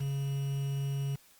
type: tone with quantisation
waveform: triangle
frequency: 138.59 Hz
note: C#3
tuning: in tune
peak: -28 dBFS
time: 0-1.16 s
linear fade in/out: 10 ms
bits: 8
effects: white hiss -61 dBFS RMS until 1.39 s + Opus 48 kbps